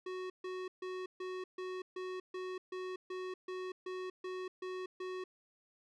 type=tone bursts; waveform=square; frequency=370 Hz; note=F#4; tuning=in tune; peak=-40 dBFS; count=14; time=0.06-5.24 s; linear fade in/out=5 ms; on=240 ms; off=140 ms; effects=low-pass 4000 Hz 12 dB/octave